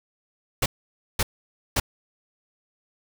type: noise bursts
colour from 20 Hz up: pink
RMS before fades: -22 dBFS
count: 3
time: 0.62-1.8 s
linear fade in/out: 5 ms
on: 40 ms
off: 530 ms
effects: none